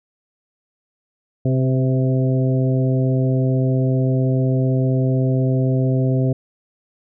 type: harmonic tone with a mistuned harmonic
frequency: 130.81 Hz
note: C3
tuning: in tune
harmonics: 1 / 2 / 3 / 4 / 5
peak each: -16 / -22 / -26 / -28 / -30 dBFS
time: 1.45-6.33 s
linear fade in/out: 5 ms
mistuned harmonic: 4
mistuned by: -23 cents
effects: none